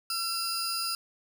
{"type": "tone cluster", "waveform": "sawtooth", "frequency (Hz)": [1354, 4780, 5030], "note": ["E6", "D8", "D#8"], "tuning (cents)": [46, 30, 18], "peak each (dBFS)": -31, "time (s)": [0.1, 0.95], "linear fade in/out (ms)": 2, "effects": []}